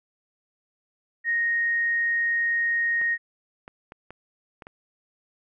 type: tone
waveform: sine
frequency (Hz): 1864.7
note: A#6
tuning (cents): 0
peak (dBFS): -21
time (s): 1.24-3.18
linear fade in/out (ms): 50
type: clicks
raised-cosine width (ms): 0.5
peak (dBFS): -26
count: 6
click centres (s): 3.015 / 3.679 / 3.921 / 4.106 / 4.622 / 4.669
effects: none